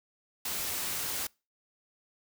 white noise, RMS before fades -34 dBFS, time 0.45-1.27 s, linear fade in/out 5 ms, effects noise-tail reverb RT60 0.3 s tail -26 dB re dry

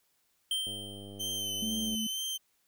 square tone with exponential decay, 3136 Hz, G7, in tune, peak -28 dBFS, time 0.51-1.43 s, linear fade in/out 2 ms, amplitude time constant 200 ms
click train, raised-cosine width 2 ms, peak -34 dBFS, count 129, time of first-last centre 0.67-1.95 s, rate 100 Hz
sawtooth tone with vibrato, 3092 Hz, G7, 24 cents flat, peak -30 dBFS, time 1.19-2.38 s, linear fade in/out 20 ms, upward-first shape sine, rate 2.1 Hz, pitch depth 28 cents each way
sine tone, 220 Hz, A3, in tune, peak -33 dBFS, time 1.62-2.07 s, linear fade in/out 5 ms
effects white hiss -73 dBFS RMS until 2.67 s

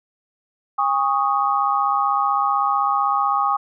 sine chord, Ab suspended fourth, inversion none, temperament equal with one note detuned, 810.7 / 1108.7 / 1244.5 Hz, Ab5 / Db6 / Eb6, -42 / 0 / 0 cents, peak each -21 dBFS, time 0.78-3.57 s, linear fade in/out 10 ms, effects none

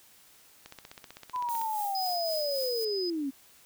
click train, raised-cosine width 0.2 ms, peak -27 dBFS, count 16, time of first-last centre 0.66-1.615 s, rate 15.7 Hz
sine linear sweep, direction down, 1013 to 261.2 Hz, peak -29 dBFS, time 1.33-3.31 s, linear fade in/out 20 ms
violet noise with tremolo, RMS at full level -39 dBFS, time 1.49-2.85 s, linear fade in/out 5 ms, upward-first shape sine, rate 3.8 Hz, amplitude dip 50%
sine tone, 5010 Hz, D#8, 11 cents sharp, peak -33 dBFS, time 1.95-3.1 s, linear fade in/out 2 ms
effects white hiss -58 dBFS RMS until 3.65 s

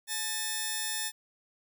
5% pulse tone pair together, 849.5 / 1800 Hz, G#5 / A6, +39 / +39 cents, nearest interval octave + minor second, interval 1300 cents, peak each -26 / -21 dBFS, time 0.07-1.12 s, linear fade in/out 50 ms, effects none

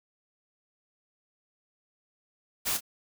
white noise with echo, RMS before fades -29 dBFS, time 2.65-2.78 s, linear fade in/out 20 ms, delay 28 ms, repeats 1, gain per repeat -10 dB, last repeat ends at 2.808 s, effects none

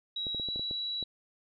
sine tone with pitch glide, 3868 to 3913 Hz, B7 to B7, -37 to -17 cents, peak -32 dBFS, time 0.16-1.04 s, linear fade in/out 5 ms, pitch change +20 cents, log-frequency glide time 0.38-0.48 s
clicks, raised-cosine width 2 ms, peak -29 dBFS, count 8, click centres 0.268 / 0.347 / 0.398 / 0.487 / 0.56 / 0.595 / 0.711 / 1.027 s
effects none

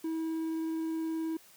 triangle tone with vibrato, 322.8 Hz, E4, 36 cents flat, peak -29 dBFS, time 0.04-1.37 s, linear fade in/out 5 ms, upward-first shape sine, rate 19 Hz, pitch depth 8 cents each way, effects white hiss -58 dBFS RMS until 1.56 s + high-pass 100 Hz 12 dB/octave

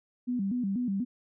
sine tone with vibrato, 220 Hz, A3, in tune, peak -27 dBFS, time 0.27-1.05 s, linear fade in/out 20 ms, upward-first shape square, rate 4.1 Hz, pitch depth 200 cents each way, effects none

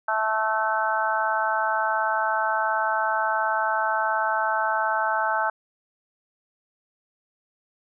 harmonic tone, 218.6 Hz, A3, 11 cents flat, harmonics 3 / 4 / 5 / 6 / 7, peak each -29 / -25 / -32 / -28 / -27 dBFS, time 0.08-5.5 s, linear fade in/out 5 ms, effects none

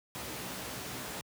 pink noise with comb filter, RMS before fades -40 dBFS, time 0.15-1.21 s, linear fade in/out 0 ms, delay 16 ms, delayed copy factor +0.6, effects high-pass 100 Hz 12 dB/octave

